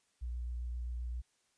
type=tone with vibrato; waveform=sine; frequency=60.2 Hz; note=B1; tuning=44 cents flat; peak=-36 dBFS; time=0.21-1.22 s; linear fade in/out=20 ms; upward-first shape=sine; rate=7.6 Hz; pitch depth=19 cents each way; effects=white hiss -75 dBFS RMS until 1.57 s + resampled to 22050 Hz